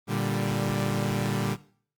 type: chord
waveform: sawtooth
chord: G minor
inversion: first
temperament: equal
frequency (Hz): 116.54 / 146.83 / 196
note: Bb2 / D3 / G3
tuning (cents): 0 / 0 / 0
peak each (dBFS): -26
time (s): 0.07-1.57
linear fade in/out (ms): 50
effects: noise-tail reverb RT60 0.5 s tail -18 dB re dry + Opus 32 kbps